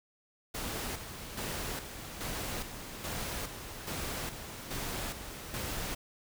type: noise with tremolo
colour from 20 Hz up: pink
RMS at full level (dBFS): -37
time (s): 0.54-5.95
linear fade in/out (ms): 10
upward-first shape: square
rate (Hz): 1.2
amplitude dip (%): 55
effects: none